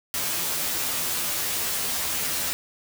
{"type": "noise with comb filter", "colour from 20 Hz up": "white", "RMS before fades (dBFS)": -27, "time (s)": [0.14, 2.53], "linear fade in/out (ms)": 0, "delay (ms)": 12, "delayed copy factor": 1, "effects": []}